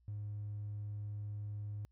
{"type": "tone", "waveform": "triangle", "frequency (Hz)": 103.83, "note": "G#2", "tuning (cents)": 0, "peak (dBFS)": -36, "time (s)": [0.08, 1.85], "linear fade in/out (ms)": 0, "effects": ["tanh soft clip ceiling -36 dBFS", "added 60 Hz sine -67 dBFS peak until 1.91 s"]}